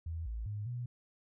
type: tone with pitch steps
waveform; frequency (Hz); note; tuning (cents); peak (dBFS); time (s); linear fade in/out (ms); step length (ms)
sine; 81.9 / 55.8 / 104.2 / 121.9; E2 / A1 / G#2 / B2; -11 / +25 / +6 / -22; -36; 0.06-0.86; 5; 200
effects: none